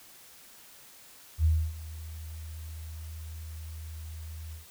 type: tone with ADSR envelope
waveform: sine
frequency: 79.3 Hz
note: D#2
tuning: 33 cents sharp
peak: -19 dBFS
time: 1.38-4.66 s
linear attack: 66 ms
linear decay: 280 ms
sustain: -19 dB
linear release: 130 ms
effects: white hiss -53 dBFS RMS until 4.7 s